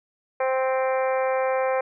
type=harmonic tone; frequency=261.6 Hz; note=C4; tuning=in tune; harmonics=2 / 3 / 4 / 5 / 6 / 7 / 8 / 9; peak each=-22 / -28 / -31 / -36 / -37 / -38 / -39 / -38 dBFS; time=0.4-1.81 s; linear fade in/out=5 ms; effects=none